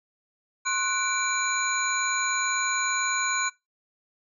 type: tone cluster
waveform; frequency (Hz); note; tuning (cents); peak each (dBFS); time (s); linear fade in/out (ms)
sine; 1064 / 1479 / 2332 / 4028 / 6790; C6 / F#6 / D7 / B7 / G#8; +29 / -1 / -13 / +33 / +37; -29 / -29 / -31 / -34 / -30; 0.65-3.5; 20
effects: noise-tail reverb RT60 0.2 s tail -21 dB re dry